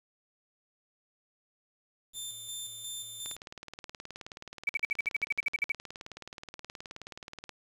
15% pulse tone with tremolo, 3568 Hz, A7, 23 cents sharp, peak -30 dBFS, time 2.13-3.37 s, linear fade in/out 50 ms, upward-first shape square, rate 2.8 Hz, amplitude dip 40%
click train, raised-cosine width 0.2 ms, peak -25 dBFS, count 81, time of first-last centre 3.26-7.493 s, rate 18.9 Hz
sine tone bursts, 2293 Hz, D7, 42 cents flat, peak -25 dBFS, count 14, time 4.67-5.72 s, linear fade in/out 5 ms, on 23 ms, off 56 ms
effects resampled to 32000 Hz + 9-bit

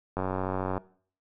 click train, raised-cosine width 1 ms, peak -16 dBFS, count 58, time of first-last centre 0.17-0.778 s, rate 93.7 Hz, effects noise-tail reverb RT60 0.5 s tail -20 dB re dry

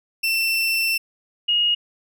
30% pulse / sine tone pair in turn, 2685 / 2871 Hz, E7 / F7, +31 / +47 cents, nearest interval minor second, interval 116 cents, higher second, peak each -16 dBFS, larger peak neither, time 0.23-0.98 / 1.48-1.75 s, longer first, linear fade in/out 10 ms, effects none

